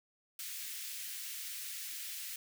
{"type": "high-pass noise", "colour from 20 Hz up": "white", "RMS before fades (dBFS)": -43, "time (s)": [0.39, 2.36], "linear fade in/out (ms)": 2, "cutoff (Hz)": 1800, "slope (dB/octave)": 24, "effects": []}